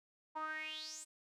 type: tone with band-pass filter sweep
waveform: sawtooth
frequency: 311.1 Hz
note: D#4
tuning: in tune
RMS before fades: -44 dBFS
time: 0.35-1.05 s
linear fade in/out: 20 ms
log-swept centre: 950 to 8600 Hz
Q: 8
effects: none